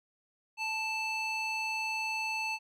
square tone with band-pass filter, 880 Hz, A5, in tune, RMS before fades -34 dBFS, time 0.57-2.59 s, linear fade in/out 50 ms, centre 2800 Hz, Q 1.6, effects none

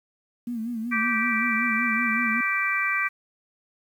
sine tone with vibrato, 230.9 Hz, A#3, 16 cents flat, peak -27 dBFS, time 0.47-2.41 s, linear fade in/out 5 ms, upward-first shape sine, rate 5.3 Hz, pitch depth 92 cents each way
harmonic tone, 390 Hz, G4, 9 cents flat, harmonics 3 / 4 / 5 / 6, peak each -29 / -29 / -27 / -26 dBFS, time 0.91-3.09 s, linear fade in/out 20 ms
effects 9-bit

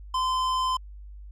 sine tone with hard clipping, 1029 Hz, C6, 29 cents flat, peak -25 dBFS, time 0.14-0.77 s, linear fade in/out 5 ms, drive 12 dB, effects added 50 Hz sine -40 dBFS peak until 1.31 s

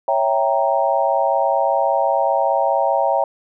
sine chord, C# diminished seventh, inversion none, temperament equal, 554.4 / 659.3 / 784 / 932.3 Hz, C#5 / E5 / G5 / Bb5, 0 / 0 / 0 / 0 cents, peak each -20 / -20 / -20 / -21 dBFS, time 0.08-3.24 s, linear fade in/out 2 ms, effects none

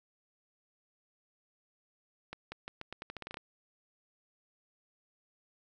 accelerating click train, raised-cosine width 0.3 ms, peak -25 dBFS, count 13, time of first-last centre 2.33-3.371 s, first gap 190 ms, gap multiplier 0.84, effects none

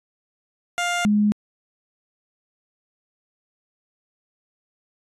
15% pulse / sine tone pair in turn, 702 / 208.7 Hz, F5 / G#3, +9 / +9 cents, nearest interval octave + major sixth, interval 2100 cents, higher first, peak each -15 dBFS, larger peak neither, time 0.78-1.05 / 1.05-1.32 s, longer neither, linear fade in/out 0 ms, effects resampled to 24000 Hz

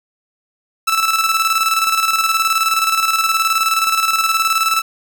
sawtooth tone with tremolo, 1318.5 Hz, E6, in tune, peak -8 dBFS, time 0.87-4.82 s, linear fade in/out 10 ms, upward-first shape square, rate 19 Hz, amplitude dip 50%, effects none

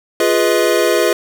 square chord, F half-diminished seventh, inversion none, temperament equal with one note detuned, 349.2 / 415.3 / 493.9 / 632.4 Hz, F4 / Ab4 / Cb5 / Eb5, 0 / 0 / 0 / +28 cents, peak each -18 dBFS, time 0.2-1.13 s, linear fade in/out 2 ms, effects none

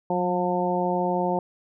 harmonic tone with a mistuned harmonic, 178.7 Hz, F3, 40 cents sharp, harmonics 1 / 2 / 3 / 4 / 5, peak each -28 / -28 / -28 / -28 / -28 dBFS, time 0.1-1.39 s, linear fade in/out 2 ms, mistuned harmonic 1, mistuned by +25 cents, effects none

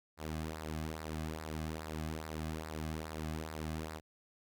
sawtooth tone with flanger, 78.5 Hz, D#2, 16 cents sharp, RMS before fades -41 dBFS, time 0.17-4.01 s, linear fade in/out 50 ms, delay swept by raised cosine 0.31 to 2.21 ms, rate 2.4 Hz, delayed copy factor -0.65, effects none

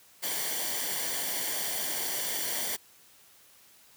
white noise with comb filter, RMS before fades -32 dBFS, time 0.22-2.77 s, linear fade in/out 20 ms, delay 0.77 ms, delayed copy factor -0.65, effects white hiss -58 dBFS RMS until 3.96 s + high-pass 60 Hz 12 dB/octave

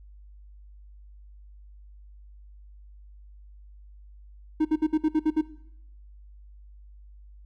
triangle tone bursts, 311.1 Hz, D#4, in tune, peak -17 dBFS, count 8, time 4.6-5.414 s, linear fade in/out 10 ms, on 51 ms, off 58 ms, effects noise-tail reverb RT60 0.8 s tail -19 dB re dry + added 50 Hz sine -46 dBFS peak until 7.45 s

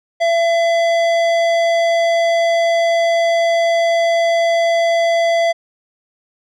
sine tone with tanh clipping, 673 Hz, E5, 36 cents sharp, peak -14 dBFS, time 0.2-5.53 s, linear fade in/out 20 ms, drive 15 dB, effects none

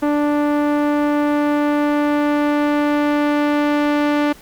sawtooth tone with low-pass filter sweep, 293.7 Hz, D4, in tune, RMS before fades -17 dBFS, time 0.02-4.33 s, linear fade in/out 10 ms, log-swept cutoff 1300 to 2700 Hz, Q 0.73, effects pink hiss -44 dBFS RMS until 4.41 s

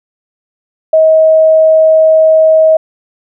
sine tone, 635 Hz, D#5, 35 cents sharp, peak -3 dBFS, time 0.93-2.77 s, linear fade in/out 5 ms, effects none

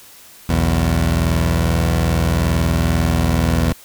20% pulse tone pair together, 61.74 / 82.41 Hz, B1 / E2, 0 / 0 cents, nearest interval perfect fourth, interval 500 cents, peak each -14 / -11 dBFS, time 0.49-3.73 s, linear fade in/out 5 ms, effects white hiss -43 dBFS RMS until 3.84 s

